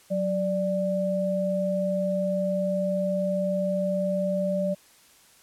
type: tone pair together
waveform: sine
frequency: 185.52 / 589 Hz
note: F#3 / D5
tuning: +5 / +5 cents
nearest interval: octave + minor sixth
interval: 2000 cents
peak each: -27 / -25 dBFS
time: 0.1-4.75 s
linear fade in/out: 20 ms
effects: white hiss -56 dBFS RMS until 5.42 s + low-pass 12000 Hz 12 dB/octave